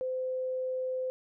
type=tone; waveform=sine; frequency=514 Hz; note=C5; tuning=31 cents flat; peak=-30 dBFS; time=0.01-1.1 s; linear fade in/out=0 ms; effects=none